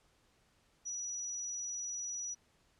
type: tone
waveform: sine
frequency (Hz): 5860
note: F#8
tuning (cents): -18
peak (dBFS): -37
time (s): 0.85-2.35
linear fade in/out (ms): 20
effects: pink hiss -71 dBFS RMS until 2.79 s + low-pass 9000 Hz 12 dB/octave